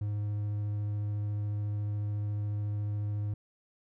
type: tone with vibrato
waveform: triangle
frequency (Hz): 103.83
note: G#2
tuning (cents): 0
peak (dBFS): -28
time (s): 0.01-3.34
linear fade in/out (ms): 5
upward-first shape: sine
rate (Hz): 14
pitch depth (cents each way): 8
effects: none